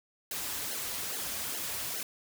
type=noise with flanger; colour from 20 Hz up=white; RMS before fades=-36 dBFS; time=0.31-2.03 s; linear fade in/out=2 ms; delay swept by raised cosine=0.83 to 6.73 ms; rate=2.4 Hz; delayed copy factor=-0.95; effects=none